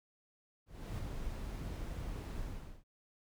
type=noise with ADSR envelope; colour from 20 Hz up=brown; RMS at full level=-38 dBFS; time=0.66-2.84 s; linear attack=320 ms; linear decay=18 ms; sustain=-3 dB; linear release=420 ms; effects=none